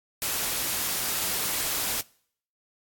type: noise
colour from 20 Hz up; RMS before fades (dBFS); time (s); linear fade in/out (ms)
white; -28; 0.22-2.01; 0
effects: noise-tail reverb RT60 0.6 s tail -24 dB re dry + AAC 64 kbps